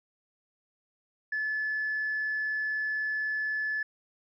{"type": "tone", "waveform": "sine", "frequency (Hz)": 1728, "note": "A6", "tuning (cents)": -32, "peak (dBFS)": -27, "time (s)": [1.32, 3.83], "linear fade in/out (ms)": 5, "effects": ["tanh soft clip ceiling -24 dBFS"]}